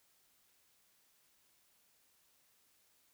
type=silence; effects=white hiss -72 dBFS RMS until 3.13 s

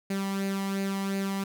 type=tone with flanger; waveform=sawtooth; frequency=195.6 Hz; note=G3; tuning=4 cents flat; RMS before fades=-30 dBFS; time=0.1-1.44 s; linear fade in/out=5 ms; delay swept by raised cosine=0.44 to 1.02 ms; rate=2.8 Hz; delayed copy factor=+0.55; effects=none

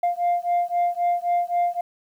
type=beating tone pair; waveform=sine; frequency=698.5 / 702.3 Hz; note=F5 / F5; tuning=0 / +10 cents; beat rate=3.8 Hz; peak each=-21 dBFS; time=0.03-1.81 s; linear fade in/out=5 ms; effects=tanh soft clip ceiling -16 dBFS + 9-bit

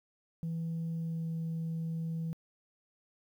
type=tone with pitch glide; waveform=sine; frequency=164.81 to 163.58 Hz; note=E3 to E3; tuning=0 to -13 cents; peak=-31 dBFS; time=0.43-2.33 s; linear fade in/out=0 ms; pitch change=-13 cents; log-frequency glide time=0.91-1.26 s; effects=tanh soft clip ceiling -31 dBFS + 11-bit

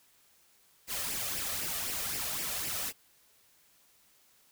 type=noise with flanger; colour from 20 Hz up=white; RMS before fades=-35 dBFS; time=0.87-2.93 s; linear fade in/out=50 ms; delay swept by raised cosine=0.38 to 1.68 ms; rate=3.9 Hz; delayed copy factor=+0.55; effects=white hiss -65 dBFS RMS until 4.51 s

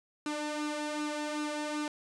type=tone with flanger; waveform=sawtooth; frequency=299.5 Hz; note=D4; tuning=34 cents sharp; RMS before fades=-35 dBFS; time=0.26-1.88 s; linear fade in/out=2 ms; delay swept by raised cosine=0.74 to 2.24 ms; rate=2.6 Hz; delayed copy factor=+0.6; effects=resampled to 22050 Hz

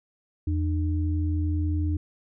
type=tone pair together; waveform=sine; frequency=83.26 / 301.7 Hz; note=E2 / D4; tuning=+18 / +47 cents; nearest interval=octave + minor seventh; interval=2229 cents; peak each=-23 / -31 dBFS; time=0.47-1.97 s; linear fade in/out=5 ms; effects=none

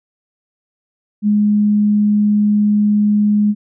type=tone; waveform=sine; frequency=208.4 Hz; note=G#3; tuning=6 cents sharp; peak=-10 dBFS; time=1.22-3.55 s; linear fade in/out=50 ms; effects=none

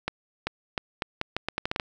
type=accelerating click train; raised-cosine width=0.3 ms; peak=-11 dBFS; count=12; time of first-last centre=0.08-1.798 s; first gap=390 ms; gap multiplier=0.79; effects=none

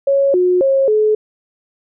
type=tone with pitch steps; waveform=sine; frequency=553 / 361.8 / 541 / 428.5 Hz; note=C#5 / F#4 / C#5 / A4; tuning=-4 / -39 / -42 / -46 cents; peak=-10 dBFS; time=0.07-1.15 s; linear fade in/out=5 ms; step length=270 ms; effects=none

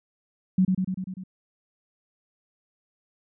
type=tone with echo; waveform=sine; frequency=186.5 Hz; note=F#3; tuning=14 cents sharp; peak=-16 dBFS; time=0.58-0.65 s; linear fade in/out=5 ms; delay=98 ms; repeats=6; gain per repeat=-3 dB; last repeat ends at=1.238 s; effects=none

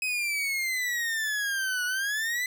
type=exponential two-way sweep; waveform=40% pulse; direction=down then up; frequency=2543 to 1458 to 2026 Hz; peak=-26 dBFS; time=0.02-2.46 s; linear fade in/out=2 ms; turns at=1.85 s; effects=none

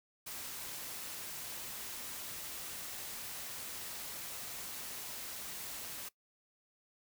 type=noise; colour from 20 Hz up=white; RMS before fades=-44 dBFS; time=0.26-6.09 s; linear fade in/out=10 ms; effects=noise-tail reverb RT60 0.1 s tail -19 dB re dry

